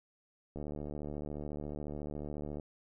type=click train; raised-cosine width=2 ms; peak=-28 dBFS; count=152; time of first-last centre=0.56-2.598 s; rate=74.1 Hz; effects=none